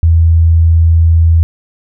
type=tone; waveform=sine; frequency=82.41 Hz; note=E2; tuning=in tune; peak=-4 dBFS; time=0.03-1.43 s; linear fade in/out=0 ms; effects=none